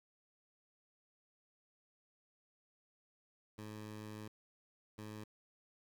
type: tone bursts at uneven times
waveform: 15% pulse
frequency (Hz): 106.8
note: G#2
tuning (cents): +49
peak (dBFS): -40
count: 2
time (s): 3.58-4.28 / 4.98-5.24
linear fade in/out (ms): 5
effects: 11-bit